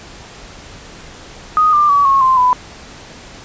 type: tone with pitch steps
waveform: sine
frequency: 1244.5 / 1191 / 1139.9 / 1090.9 / 1044.1 / 999.2 Hz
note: D#6 / D6 / C#6 / C#6 / C6 / B5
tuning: 0 / +24 / +48 / -28 / -4 / +20 cents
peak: -8 dBFS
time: 1.57-2.53 s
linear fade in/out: 0 ms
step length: 160 ms
effects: pink hiss -36 dBFS RMS until 3.44 s + resampled to 16000 Hz